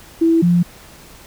sine tone pair in turn, 329.6 / 174.3 Hz, E4 / F3, 0 / -3 cents, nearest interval major seventh, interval 1103 cents, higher first, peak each -10 dBFS, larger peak neither, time 0.21-0.42 / 0.42-0.63 s, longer neither, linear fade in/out 10 ms, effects pink hiss -42 dBFS RMS until 1.26 s

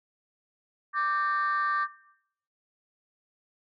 sine chord, G minor, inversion second, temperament equal with one note detuned, 1174.7 / 1568 / 1820 Hz, D6 / G6 / Bb6, 0 / 0 / -42 cents, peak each -25 / -31 / -31 dBFS, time 0.93-1.88 s, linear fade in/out 50 ms, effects noise-tail reverb RT60 0.7 s tail -17 dB re dry + tanh soft clip ceiling -19 dBFS

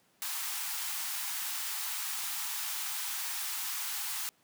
white high-pass noise, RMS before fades -36 dBFS, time 0.22-4.29 s, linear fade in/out 0 ms, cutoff 760 Hz, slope 96 dB/octave, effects pink hiss -68 dBFS RMS until 4.43 s + high-pass 150 Hz 12 dB/octave

